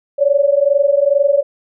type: tone pair together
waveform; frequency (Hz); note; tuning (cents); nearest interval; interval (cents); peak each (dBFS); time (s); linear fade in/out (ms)
sine; 554.4 / 576.7; C#5 / D5; 0 / -32; minor second; 68; -13; 0.18-1.43; 20
effects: none